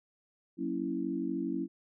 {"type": "chord", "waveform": "sine", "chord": "F# dominant seventh", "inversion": "none", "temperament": "equal", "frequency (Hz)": [185, 233.1, 277.2, 329.6], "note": ["F#3", "A#3", "C#4", "E4"], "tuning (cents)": [0, 0, 0, 0], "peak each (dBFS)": [-39, -39, -35, -35], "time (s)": [0.57, 1.68], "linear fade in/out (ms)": 50, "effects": []}